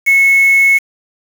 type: tone with quantisation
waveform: sine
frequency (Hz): 2193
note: C#7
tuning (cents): -19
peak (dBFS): -6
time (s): 0.06-0.79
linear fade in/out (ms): 20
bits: 4
effects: none